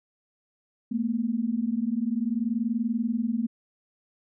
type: tone pair together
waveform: sine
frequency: 220.2 / 240.7 Hz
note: A3 / B3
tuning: +2 / -44 cents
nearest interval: major second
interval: 154 cents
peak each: -27 dBFS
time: 0.91-3.47 s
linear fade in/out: 10 ms
effects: none